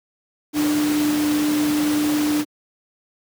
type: tone in noise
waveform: sine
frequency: 298.7 Hz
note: D4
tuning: 29 cents sharp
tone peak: -17 dBFS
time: 0.53-2.45 s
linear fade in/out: 50 ms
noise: pink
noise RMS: -27 dBFS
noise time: 0.53-2.45 s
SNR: +7 dB
effects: high-pass 150 Hz 12 dB/octave